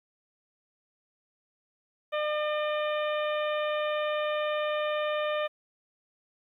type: harmonic tone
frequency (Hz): 603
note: D5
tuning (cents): +46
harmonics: 1 / 2 / 3 / 4 / 5 / 6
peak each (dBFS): -28 / -34 / -38 / -40 / -42 / -44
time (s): 2.12-5.48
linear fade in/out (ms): 20
effects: 11-bit